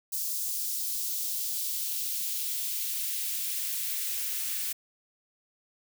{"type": "noise with high-pass filter sweep", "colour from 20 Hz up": "blue", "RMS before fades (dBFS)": -32, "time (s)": [0.12, 4.73], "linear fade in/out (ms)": 10, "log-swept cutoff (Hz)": [5400, 1700], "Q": 1.1, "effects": []}